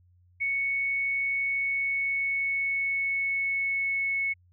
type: tone with pitch glide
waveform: sine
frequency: 2217 to 2202 Hz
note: C#7 to C#7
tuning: 0 to -12 cents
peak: -25 dBFS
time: 0.4-4.34 s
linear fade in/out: 20 ms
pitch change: -12 cents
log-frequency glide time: 1.47-4.23 s
effects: added 89 Hz sine -58 dBFS peak until 4.52 s